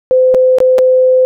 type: tone with dropouts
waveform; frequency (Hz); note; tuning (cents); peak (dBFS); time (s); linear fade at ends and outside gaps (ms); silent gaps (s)
sine; 513; C5; -34; -5; 0.11-1.25; 0; 0.342-0.347 / 0.585-0.603 / 0.783-0.788
effects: none